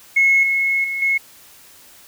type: tone with level steps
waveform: sine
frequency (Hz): 2178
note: C#7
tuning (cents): -31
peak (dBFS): -10 / -15 / -21 / -14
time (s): 0.16-1.18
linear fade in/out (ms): 10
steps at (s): 0.43 / 0.84 / 1.02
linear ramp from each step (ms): 2
effects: tanh soft clip ceiling -6 dBFS + white hiss -46 dBFS RMS until 2.07 s